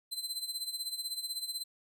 sawtooth tone with tremolo, 4070 Hz, C8, 49 cents flat, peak -30 dBFS, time 0.11-1.64 s, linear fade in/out 20 ms, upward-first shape sine, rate 16 Hz, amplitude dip 75%, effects none

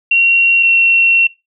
sine tone pair in turn, 2743 / 2724 Hz, F7 / F7, -32 / -44 cents, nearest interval unison, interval 12 cents, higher first, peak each -7 dBFS, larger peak neither, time 0.11-0.63 / 0.63-1.27 s, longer second, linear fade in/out 5 ms, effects noise-tail reverb RT60 0.2 s tail -17 dB re dry

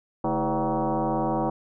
sine tone with frequency modulation, 220 Hz, A3, in tune, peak -22 dBFS, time 0.24-1.5 s, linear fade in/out 5 ms, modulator 181 Hz, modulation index 4.3, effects none

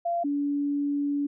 sine tone pair in turn, 687 / 286.4 Hz, F5 / D4, -29 / -43 cents, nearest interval octave + minor third, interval 1514 cents, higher first, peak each -24 dBFS, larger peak neither, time 0.05-0.24 / 0.24-1.27 s, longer second, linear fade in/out 10 ms, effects none

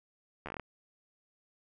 slowing click train, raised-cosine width 0.5 ms, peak -25 dBFS, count 8, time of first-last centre 0.46-0.597 s, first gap 12 ms, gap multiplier 1.16, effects none

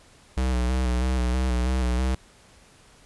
square tone with vibrato, 62.7 Hz, B1, 27 cents sharp, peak -22 dBFS, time 0.37-2.15 s, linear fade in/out 5 ms, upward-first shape square, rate 3.1 Hz, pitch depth 39 cents each way, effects pink hiss -54 dBFS RMS until 3.05 s + resampled to 24000 Hz

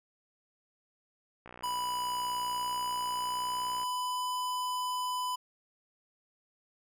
click train, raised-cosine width 0.5 ms, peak -32 dBFS, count 145, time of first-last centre 1.46-3.832 s, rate 60.7 Hz
square tone with pitch glide, 987.8 to 1000.4 Hz, B5 to B5, 0 to +22 cents, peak -32 dBFS, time 1.63-5.36 s, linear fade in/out 10 ms, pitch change +22 cents, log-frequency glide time 2.52-4.31 s
effects none

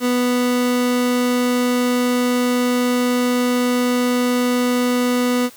30% pulse tone, 246.9 Hz, B3, in tune, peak -13 dBFS, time 0-5.5 s, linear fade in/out 50 ms, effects white hiss -44 dBFS RMS until 5.56 s

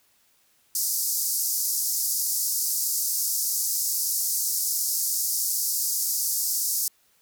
white band-pass noise, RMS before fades -26 dBFS, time 0.75-6.88 s, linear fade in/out 2 ms, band 4900 to 16000 Hz, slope 48 dB/octave, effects white hiss -64 dBFS RMS until 7.21 s

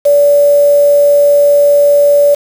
sine tone with quantisation, 575 Hz, D5, 37 cents flat, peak -4 dBFS, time 0.05-2.35 s, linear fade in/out 10 ms, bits 4, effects none

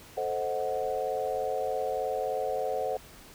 sine chord, A diminished seventh, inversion none, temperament equal, 440 / 523.3 / 622.3 / 740 Hz, A4 / C5 / Eb5 / Gb5, 0 / 0 / 0 / 0 cents, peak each -34 / -32 / -36 / -33 dBFS, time 0.17-2.97 s, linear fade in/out 5 ms, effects pink hiss -51 dBFS RMS until 3.34 s

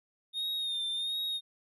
triangle tone with vibrato, 3676 Hz, A#7, 25 cents flat, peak -30 dBFS, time 0.33-1.41 s, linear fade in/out 50 ms, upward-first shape sine, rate 1.4 Hz, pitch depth 48 cents each way, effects none

